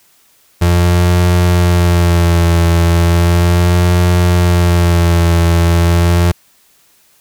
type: tone with vibrato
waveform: 35% pulse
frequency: 86.5 Hz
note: F2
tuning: 16 cents flat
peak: -6 dBFS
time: 0.61-6.32 s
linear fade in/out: 10 ms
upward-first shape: sine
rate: 0.36 Hz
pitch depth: 38 cents each way
effects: white hiss -51 dBFS RMS until 7.2 s